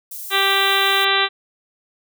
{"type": "high-pass noise", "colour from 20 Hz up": "white", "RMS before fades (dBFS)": -32, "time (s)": [0.11, 1.05], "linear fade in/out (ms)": 5, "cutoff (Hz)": 8700, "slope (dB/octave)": 12}
{"type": "harmonic tone", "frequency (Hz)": 392, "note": "G4", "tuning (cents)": 0, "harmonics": [1, 2, 3, 4, 5, 6, 7, 8, 9, 10], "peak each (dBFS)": [-25, -25, -22, -23, -23, -26, -26, -25, -23, -23], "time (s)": [0.3, 1.29], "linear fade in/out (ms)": 50}
{"effects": []}